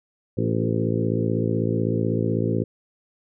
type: harmonic tone with a mistuned harmonic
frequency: 56 Hz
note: A1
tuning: 31 cents sharp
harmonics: 2 / 3 / 4 / 5 / 6 / 7 / 8 / 9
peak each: -25 / -27 / -28 / -29 / -30 / -30 / -31 / -32 dBFS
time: 0.37-2.64 s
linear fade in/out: 10 ms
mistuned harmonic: 7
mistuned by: -24 cents
effects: none